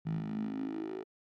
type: tone with high-pass filter sweep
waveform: 10% pulse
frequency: 53.3 Hz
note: G#1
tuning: 46 cents sharp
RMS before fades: -37 dBFS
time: 0.05-1.04 s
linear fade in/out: 20 ms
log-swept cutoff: 150 to 410 Hz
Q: 8.1
effects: low-pass 3000 Hz 12 dB/octave + Opus 48 kbps